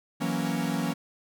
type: chord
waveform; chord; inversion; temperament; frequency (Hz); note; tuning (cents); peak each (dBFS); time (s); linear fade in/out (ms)
45% pulse; F# dominant seventh; third; equal; 164.81 / 185 / 233.1 / 277.2; E3 / F#3 / A#3 / C#4; 0 / 0 / 0 / 0; -32; 0.2-0.94; 20
effects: none